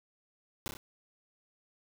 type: noise with echo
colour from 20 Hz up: pink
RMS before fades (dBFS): -36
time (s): 0.66-0.68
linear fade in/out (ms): 0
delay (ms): 30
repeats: 3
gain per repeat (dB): -4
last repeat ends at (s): 0.77
effects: none